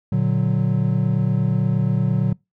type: chord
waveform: triangle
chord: Bb augmented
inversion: none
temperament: equal with one note detuned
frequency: 118.3 / 146.83 / 185 Hz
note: Bb2 / D3 / F#3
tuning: +26 / 0 / 0 cents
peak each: -19 dBFS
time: 0.12-2.33 s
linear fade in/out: 5 ms
effects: noise-tail reverb RT60 0.2 s tail -24 dB re dry